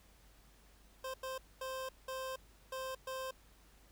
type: tone bursts at uneven times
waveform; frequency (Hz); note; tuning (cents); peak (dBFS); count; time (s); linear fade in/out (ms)
25% pulse; 523.3; C5; 0; -36; 6; 1.04-1.14 / 1.23-1.38 / 1.61-1.89 / 2.08-2.36 / 2.72-2.95 / 3.07-3.31; 5
effects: added 50 Hz sine -63 dBFS peak until 3.91 s + pink hiss -66 dBFS RMS until 3.91 s